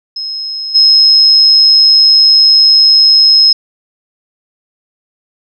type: tone with level steps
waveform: sine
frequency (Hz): 5150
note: E8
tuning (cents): -41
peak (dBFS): -17 / -3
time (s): 0.16-3.53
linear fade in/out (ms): 5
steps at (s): 0.74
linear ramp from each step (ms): 20
effects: none